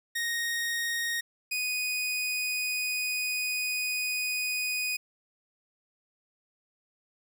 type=tone pair in turn; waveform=sawtooth; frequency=1864.7 / 2485 Hz; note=A#6 / D#7; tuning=0 / -3 cents; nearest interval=perfect fourth; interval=497 cents; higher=second; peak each=-25 dBFS; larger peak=neither; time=0.15-1.21 / 1.51-4.97 s; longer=second; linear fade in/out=10 ms; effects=none